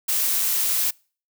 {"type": "noise", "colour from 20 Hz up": "blue", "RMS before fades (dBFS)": -22, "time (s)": [0.08, 0.91], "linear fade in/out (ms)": 10, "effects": ["noise-tail reverb RT60 0.4 s tail -26 dB re dry"]}